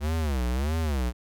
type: tone with vibrato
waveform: square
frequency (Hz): 70.2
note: C#2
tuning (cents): +22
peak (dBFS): -25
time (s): 0-1.13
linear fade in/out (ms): 50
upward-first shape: sine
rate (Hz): 1.6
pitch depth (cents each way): 260
effects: none